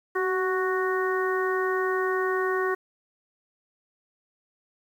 harmonic tone with a mistuned harmonic, 370 Hz, F#4, in tune, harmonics 1 / 2 / 3 / 4 / 5, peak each -25 / -36 / -30 / -33 / -32 dBFS, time 0.15-2.75 s, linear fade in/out 10 ms, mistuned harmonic 1, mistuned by +32 cents, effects 9-bit

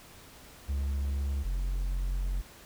triangle tone pair in turn, 69.3 / 45.1 Hz, C#2 / F#1, 0 / -44 cents, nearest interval perfect fifth, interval 744 cents, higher first, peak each -26 dBFS, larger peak neither, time 0.68-1.44 / 1.44-2.42 s, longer second, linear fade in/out 20 ms, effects pink hiss -52 dBFS RMS until 2.65 s

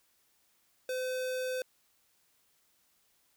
square tone, 511 Hz, C5, 41 cents flat, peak -33 dBFS, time 0.89-1.62 s, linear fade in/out 2 ms, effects white hiss -71 dBFS RMS until 3.36 s

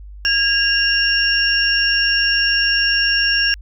sine tone cluster, 1633 / 2793 / 5500 Hz, G#6 / F7 / F8, -30 / -1 / -27 cents, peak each -18 dBFS, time 0.25-3.54 s, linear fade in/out 0 ms, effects added 50 Hz sine -33 dBFS peak until 3.61 s

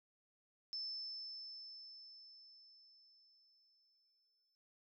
sine tone with exponential decay, 5274 Hz, E8, in tune, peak -40 dBFS, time 0.73-4.55 s, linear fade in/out 0 ms, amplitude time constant 830 ms, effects none

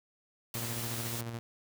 white noise, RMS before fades -39 dBFS, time 0.54-1.21 s, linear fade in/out 2 ms
sawtooth tone with tremolo, 116.54 Hz, A#2, in tune, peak -32 dBFS, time 0.55-1.39 s, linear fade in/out 0 ms, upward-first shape square, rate 14 Hz, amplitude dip 35%
effects none

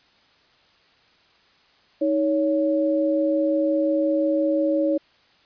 sine tone pair together, 314.3 / 560 Hz, D#4 / C#5, +18 / +18 cents, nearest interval minor seventh, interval 1000 cents, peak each -21 dBFS, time 2.01-4.98 s, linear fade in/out 10 ms, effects white hiss -58 dBFS RMS until 5.45 s + resampled to 11025 Hz

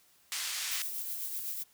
white band-pass noise, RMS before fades -36 dBFS, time 0.32-0.82 s, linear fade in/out 0 ms, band 1600 to 7900 Hz, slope 12 dB/octave
violet noise with tremolo, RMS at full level -36 dBFS, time 0.7-1.64 s, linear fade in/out 20 ms, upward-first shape sine, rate 7.9 Hz, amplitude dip 35%
effects white hiss -65 dBFS RMS until 1.73 s

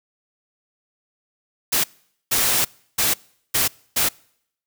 white noise bursts at uneven times, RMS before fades -19 dBFS, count 5, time 1.72-1.84 / 2.31-2.65 / 2.98-3.14 / 3.54-3.68 / 3.96-4.09 s, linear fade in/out 10 ms, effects noise-tail reverb RT60 0.7 s tail -26 dB re dry

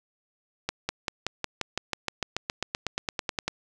accelerating click train, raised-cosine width 0.2 ms, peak -10 dBFS, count 21, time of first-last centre 0.69-3.48 s, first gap 200 ms, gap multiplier 0.96, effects none

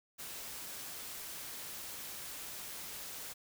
white noise, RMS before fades -45 dBFS, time 0.18-3.34 s, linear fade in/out 20 ms, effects none

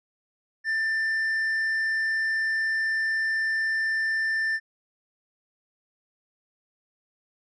sine tone with tanh clipping, 1782 Hz, A6, 22 cents sharp, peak -24 dBFS, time 0.64-4.6 s, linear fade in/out 50 ms, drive 4 dB, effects none

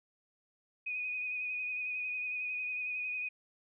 sine tone with vibrato, 2489 Hz, D#7, in tune, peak -34 dBFS, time 0.86-3.29 s, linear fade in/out 10 ms, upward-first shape triangle, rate 11 Hz, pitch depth 31 cents each way, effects none

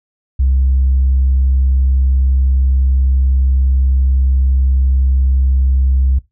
sine tone, 65.9 Hz, C2, 13 cents sharp, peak -8 dBFS, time 0.39-6.19 s, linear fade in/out 10 ms, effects noise-tail reverb RT60 0.2 s tail -20 dB re dry + tanh soft clip ceiling -6 dBFS

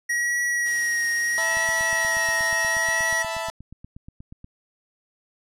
square tone with vibrato, 1900 Hz, A#6, 33 cents sharp, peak -22 dBFS, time 0.09-3.23 s, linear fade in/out 10 ms, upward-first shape triangle, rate 0.75 Hz, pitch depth 29 cents each way
white noise, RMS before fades -41 dBFS, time 0.65-2.49 s, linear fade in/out 20 ms
sawtooth chord, E suspended fourth, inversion none, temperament equal, 659.3 / 880 / 987.8 Hz, E5 / A5 / B5, 0 / 0 / 0 cents, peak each -26 / -28 / -30 dBFS, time 1.38-3.5 s, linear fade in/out 0 ms
click train, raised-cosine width 5 ms, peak -29 dBFS, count 25, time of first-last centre 1.57-4.444 s, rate 8.35 Hz
effects low-pass 11000 Hz 12 dB/octave

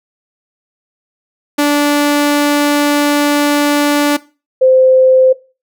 sawtooth / sine tone pair in turn, 291.1 / 518.7 Hz, D4 / C5, -15 / -15 cents, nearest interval minor seventh, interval 1000 cents, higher second, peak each -5 / -5 dBFS, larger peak neither, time 1.58-4.17 / 4.61-5.33 s, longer first, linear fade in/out 10 ms, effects noise-tail reverb RT60 0.3 s tail -18 dB re dry

